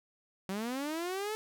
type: linear sweep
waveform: sawtooth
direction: up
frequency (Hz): 184.5 to 440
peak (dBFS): -30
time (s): 0.49-1.35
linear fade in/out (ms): 0
effects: none